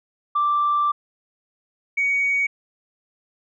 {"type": "tone pair in turn", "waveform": "sine", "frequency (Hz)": [1174.7, 2245], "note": ["D6", "C#7"], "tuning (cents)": [0, 21], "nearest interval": "major seventh", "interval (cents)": 1121, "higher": "second", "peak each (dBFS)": [-16, -17], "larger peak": "first", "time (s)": [[0.35, 0.92], [1.97, 2.47]], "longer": "first", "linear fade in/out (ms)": 10, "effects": ["tanh soft clip ceiling -13 dBFS"]}